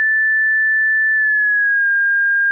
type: tone with pitch glide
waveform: sine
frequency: 1757 to 1611.2 Hz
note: A6 to G6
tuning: -3 to +47 cents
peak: -12 dBFS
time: 0-2.51 s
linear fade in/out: 0 ms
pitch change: -150 cents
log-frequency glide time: 1.14-1.88 s
effects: none